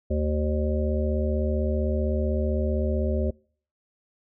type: harmonic tone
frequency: 75.7 Hz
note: D#2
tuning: 47 cents flat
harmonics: 1 / 3 / 5 / 7 / 8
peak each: -24 / -29 / -31 / -32 / -33 dBFS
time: 0.1-3.31 s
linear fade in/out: 10 ms
effects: noise-tail reverb RT60 0.5 s tail -26 dB re dry